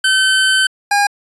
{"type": "tone pair in turn", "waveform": "25% pulse", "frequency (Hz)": [1535, 813.1], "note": ["G6", "G#5"], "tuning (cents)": [-37, -37], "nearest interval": "major seventh", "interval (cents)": 1100, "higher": "first", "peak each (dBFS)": -7, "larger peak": "neither", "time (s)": [[0.04, 0.67], [0.91, 1.07]], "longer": "first", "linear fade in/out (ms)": 5, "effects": ["resampled to 24000 Hz"]}